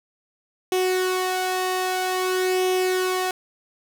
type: tone with flanger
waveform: sawtooth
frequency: 370 Hz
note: F#4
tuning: in tune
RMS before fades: -23 dBFS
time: 0.72-3.31 s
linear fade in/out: 2 ms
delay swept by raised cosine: 0.33 to 1.63 ms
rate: 0.51 Hz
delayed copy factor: +0.5
effects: none